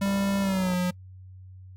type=tone with pitch glide; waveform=square; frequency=197.5 to 180.07 Hz; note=G3 to F#3; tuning=+13 to -47 cents; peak=-24 dBFS; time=0.01-0.91 s; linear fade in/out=10 ms; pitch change=-160 cents; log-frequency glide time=0.41-0.74 s
type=click train; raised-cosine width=1 ms; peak=-25 dBFS; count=42; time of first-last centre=0.06-0.735 s; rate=60.7 Hz
effects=noise-tail reverb RT60 0.1 s tail -25 dB re dry + added 93 Hz sine -43 dBFS peak until 1.76 s